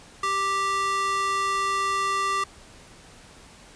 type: tone with high-pass filter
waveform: square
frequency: 392 Hz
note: G4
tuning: in tune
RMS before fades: -25 dBFS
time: 0.23-2.44 s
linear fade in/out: 5 ms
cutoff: 1000 Hz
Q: 2.5
effects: pink hiss -49 dBFS RMS until 3.75 s + resampled to 22050 Hz